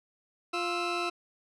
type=tone pair together; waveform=20% pulse; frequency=349.2 / 1318.5 Hz; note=F4 / E6; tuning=0 / 0 cents; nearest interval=octave + major seventh; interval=2300 cents; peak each=-27 / -27 dBFS; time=0.53-1.1 s; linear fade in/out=10 ms; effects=low-pass 6000 Hz 12 dB/octave